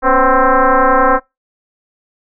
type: tone with frequency modulation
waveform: sine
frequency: 276.3 Hz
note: C#4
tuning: 6 cents flat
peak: -7 dBFS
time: 0.02-1.2 s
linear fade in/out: 50 ms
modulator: 261 Hz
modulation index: 4.8
effects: noise-tail reverb RT60 0.2 s tail -24 dB re dry